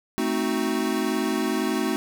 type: chord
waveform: square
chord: A diminished seventh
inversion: none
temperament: equal with one note detuned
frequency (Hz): 220 / 261.6 / 312.4 / 370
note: A3 / C4 / Eb4 / Gb4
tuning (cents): 0 / 0 / +7 / 0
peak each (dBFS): -29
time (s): 0.18-1.96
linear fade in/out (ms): 0
effects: none